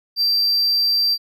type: tone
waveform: triangle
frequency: 4699 Hz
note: D8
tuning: in tune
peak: -14 dBFS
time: 0.16-1.18 s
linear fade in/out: 50 ms
effects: none